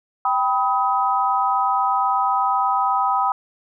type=chord; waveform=sine; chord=G augmented; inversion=none; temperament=equal with one note detuned; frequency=784 / 987.8 / 1265.5 Hz; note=G5 / B5 / D#6; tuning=0 / 0 / +29 cents; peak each=-21 dBFS; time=0.25-3.32 s; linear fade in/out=2 ms; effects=none